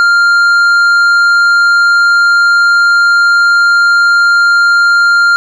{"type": "tone with tanh clipping", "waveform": "triangle", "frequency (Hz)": 1396.9, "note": "F6", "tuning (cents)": 0, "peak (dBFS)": -6, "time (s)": [0, 5.36], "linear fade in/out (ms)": 0, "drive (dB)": 11, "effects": []}